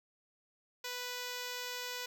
5% pulse tone, 493.9 Hz, B4, in tune, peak -27 dBFS, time 0.84-2.06 s, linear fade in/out 5 ms, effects none

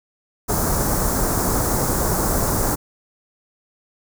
pink band-stop noise, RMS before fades -20 dBFS, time 0.48-2.76 s, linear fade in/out 20 ms, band 1400 to 6000 Hz, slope 24 dB/octave, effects none

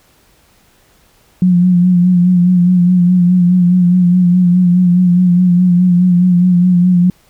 sine tone with vibrato, 178.9 Hz, F3, 42 cents sharp, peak -6 dBFS, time 1.42-7.1 s, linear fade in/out 2 ms, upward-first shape sine, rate 4.8 Hz, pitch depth 41 cents each way, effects pink hiss -51 dBFS RMS until 7.29 s

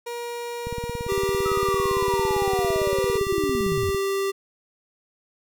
30% pulse tone with pitch glide, 475.5 to 481 Hz, A#4 to B4, +34 to -46 cents, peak -27 dBFS, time 0.06-3.18 s, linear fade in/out 10 ms, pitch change +20 cents, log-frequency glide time 1.09-2.13 s
click train, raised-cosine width 5 ms, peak -20 dBFS, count 59, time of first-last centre 0.67-3.947 s, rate 17.7 Hz
square tone, 392 Hz, G4, in tune, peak -23 dBFS, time 1.08-4.32 s, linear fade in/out 20 ms
sine linear sweep, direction down, 1300 to 68.6 Hz, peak -26 dBFS, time 1.45-3.91 s, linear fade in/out 10 ms
effects none

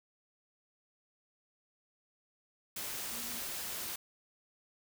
sine tone in noise, 233.1 Hz, A#3, in tune, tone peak -51 dBFS, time 3.12-3.4 s, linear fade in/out 5 ms, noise white, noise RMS -40 dBFS, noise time 2.76-3.96 s, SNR -14 dB, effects none

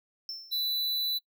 triangle tone with exponential decay, 5350 Hz, E8, 25 cents sharp, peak -31 dBFS, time 0.29-0.75 s, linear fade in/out 1 ms, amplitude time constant 100 ms
square tone, 3977 Hz, B7, 11 cents sharp, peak -29 dBFS, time 0.51-1.19 s, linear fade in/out 20 ms
effects noise-tail reverb RT60 0.1 s tail -20 dB re dry

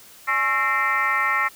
sine tone with frequency modulation, 1586 Hz, G6, 20 cents sharp, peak -18 dBFS, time 0.27-1.49 s, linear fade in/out 20 ms, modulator 249 Hz, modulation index 2.4, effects white hiss -47 dBFS RMS until 1.55 s

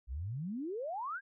sine exponential sweep, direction up, 56 to 1671 Hz, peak -36 dBFS, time 0.07-1.21 s, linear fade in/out 50 ms, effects none

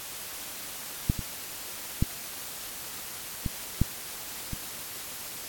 clicks, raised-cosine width 5 ms, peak -10 / -20 / -10 / -16 / -9 / -21 dBFS, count 6, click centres 1.099 / 1.192 / 2.025 / 3.462 / 3.816 / 4.533 s, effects white hiss -39 dBFS RMS until 5.48 s + AAC 64 kbps

